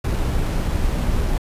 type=noise with sample-and-hold; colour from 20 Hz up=brown; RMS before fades=-20 dBFS; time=0.04-1.38 s; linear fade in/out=5 ms; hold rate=11025 Hz; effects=resampled to 32000 Hz